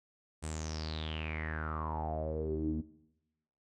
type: tone with low-pass filter sweep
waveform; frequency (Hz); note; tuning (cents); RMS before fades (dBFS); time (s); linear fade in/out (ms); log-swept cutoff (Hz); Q
sawtooth; 78.4; D#2; +14; -37; 0.42-2.82; 20; 8700 to 250; 9.7
effects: noise-tail reverb RT60 0.9 s tail -17 dB re dry